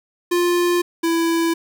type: tone pair in turn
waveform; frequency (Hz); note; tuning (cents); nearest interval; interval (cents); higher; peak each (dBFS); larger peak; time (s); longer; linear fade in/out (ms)
square; 350.6 / 332.3; F4 / E4; +7 / +14; minor second; 93; first; -16 / -17; first; 0.31-0.82 / 1.03-1.54; neither; 10
effects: 9-bit